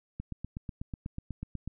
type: click train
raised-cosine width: 5 ms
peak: -24 dBFS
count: 13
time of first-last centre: 0.2-1.676 s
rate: 8.13 Hz
effects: none